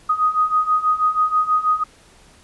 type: beating tone pair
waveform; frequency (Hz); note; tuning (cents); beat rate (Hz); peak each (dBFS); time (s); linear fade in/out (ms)
sine; 1244.5 / 1250.7; D#6 / D#6; 0 / +9; 6.2; -20 / -17; 0.09-1.84; 10
effects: pink hiss -50 dBFS RMS until 2.43 s + resampled to 24000 Hz